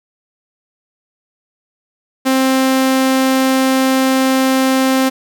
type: tone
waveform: sawtooth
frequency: 263.4 Hz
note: C4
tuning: 12 cents sharp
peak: -7 dBFS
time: 2.25-5.1 s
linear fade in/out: 20 ms
effects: none